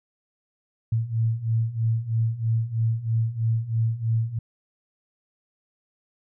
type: beating tone pair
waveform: sine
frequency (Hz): 111.6 / 114.7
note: A2 / A#2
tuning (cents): +25 / -28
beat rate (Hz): 3.1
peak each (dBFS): -26 / -23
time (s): 0.92-4.39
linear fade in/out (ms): 5
effects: none